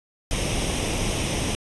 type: noise with comb filter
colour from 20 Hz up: pink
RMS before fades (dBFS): -25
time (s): 0.31-1.55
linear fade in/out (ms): 0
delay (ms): 0.34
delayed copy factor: +0.6
effects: resampled to 24000 Hz